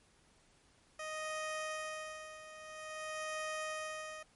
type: tone with tremolo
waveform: 15% pulse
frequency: 622.3 Hz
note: D#5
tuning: in tune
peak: -31 dBFS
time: 0.99-4.23 s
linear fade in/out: 5 ms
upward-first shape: sine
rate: 0.5 Hz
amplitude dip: 75%
effects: pink hiss -68 dBFS RMS until 4.35 s + MP3 48 kbps